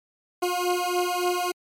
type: beating tone pair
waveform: 20% pulse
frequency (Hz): 355.5 / 359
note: F4 / F4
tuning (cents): +31 / +48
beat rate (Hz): 3.5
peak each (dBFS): -21 / -21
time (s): 0.42-1.52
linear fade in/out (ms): 10
effects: MP3 64 kbps